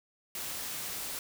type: noise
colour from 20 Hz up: white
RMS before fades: -38 dBFS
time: 0.35-1.19 s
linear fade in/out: 2 ms
effects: none